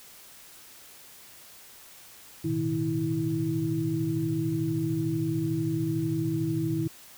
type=tone cluster; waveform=sine; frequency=111.9 / 125.2 / 156.4 / 325.7 Hz; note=A2 / B2 / D#3 / E4; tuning=+30 / +24 / +9 / -21 cents; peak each=-35 / -34 / -30 / -28 dBFS; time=2.44-6.88 s; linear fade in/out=10 ms; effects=white hiss -50 dBFS RMS until 7.17 s